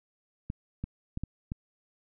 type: clicks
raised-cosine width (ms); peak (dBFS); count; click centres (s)
5; -21; 5; 0.501 / 0.84 / 1.174 / 1.236 / 1.519
effects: none